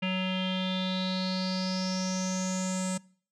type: tone with low-pass filter sweep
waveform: square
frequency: 186.4 Hz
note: F#3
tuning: 13 cents sharp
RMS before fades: -30 dBFS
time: 0.02-2.98 s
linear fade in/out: 10 ms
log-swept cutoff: 2700 to 8100 Hz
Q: 8.5
effects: noise-tail reverb RT60 0.5 s tail -23 dB re dry